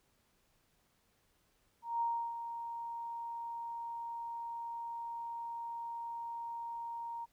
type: tone with ADSR envelope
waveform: sine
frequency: 932.3 Hz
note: A#5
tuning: in tune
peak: -30 dBFS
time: 1.82-7.26 s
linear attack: 190 ms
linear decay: 320 ms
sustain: -9 dB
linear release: 24 ms
effects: pink hiss -74 dBFS RMS until 7.32 s